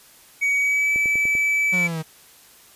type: tone with pitch glide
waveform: triangle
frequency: 2258 to 2304 Hz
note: C#7 to D7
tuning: +31 to -34 cents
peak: -16 dBFS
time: 0.41-1.88 s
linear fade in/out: 20 ms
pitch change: +35 cents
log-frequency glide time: 0.57-0.93 s
type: click train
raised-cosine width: 2 ms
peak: -22 dBFS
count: 5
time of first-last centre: 0.96-1.352 s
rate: 10.2 Hz
type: linear sweep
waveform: 45% pulse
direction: down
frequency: 185 to 155.56 Hz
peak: -25 dBFS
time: 1.72-2.03 s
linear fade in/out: 20 ms
effects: white hiss -50 dBFS RMS until 2.75 s + resampled to 32000 Hz